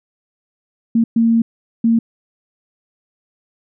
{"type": "tone bursts at uneven times", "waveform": "sine", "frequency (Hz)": 229.2, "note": "A#3", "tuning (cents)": -29, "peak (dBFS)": -10, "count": 3, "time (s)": [[0.95, 1.04], [1.16, 1.42], [1.84, 1.99]], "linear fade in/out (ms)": 5, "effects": []}